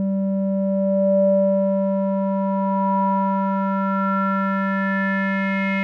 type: tone with low-pass filter sweep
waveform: square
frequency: 194.4 Hz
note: G3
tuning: 14 cents flat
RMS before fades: -20 dBFS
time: 0-5.83 s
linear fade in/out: 0 ms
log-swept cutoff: 410 to 2200 Hz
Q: 6.4
effects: none